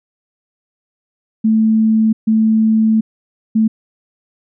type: tone bursts at uneven times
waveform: sine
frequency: 220.1 Hz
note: A3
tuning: 1 cent sharp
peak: -9 dBFS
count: 3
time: 1.44-2.13 / 2.27-3.01 / 3.55-3.68 s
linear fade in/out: 10 ms
effects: none